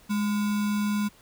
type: tone with sample-and-hold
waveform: sine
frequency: 207.7 Hz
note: G#3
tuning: in tune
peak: -23 dBFS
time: 0.09-1.09 s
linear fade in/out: 20 ms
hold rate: 1225 Hz
effects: pink hiss -56 dBFS RMS until 1.21 s